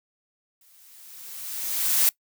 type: noise with exponential growth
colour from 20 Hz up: blue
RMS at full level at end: -18 dBFS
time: 0.61-2.09 s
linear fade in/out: 2 ms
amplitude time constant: 320 ms
effects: noise-tail reverb RT60 0.1 s tail -22 dB re dry